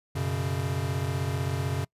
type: chord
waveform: square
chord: F# suspended fourth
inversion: none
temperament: equal with one note detuned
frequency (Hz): 92.5 / 123.47 / 139.31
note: F#2 / B2 / C#3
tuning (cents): 0 / 0 / +9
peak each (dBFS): -32 / -34 / -31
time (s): 0.15-1.85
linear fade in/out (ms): 10
effects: noise-tail reverb RT60 0.1 s tail -25 dB re dry + resampled to 32000 Hz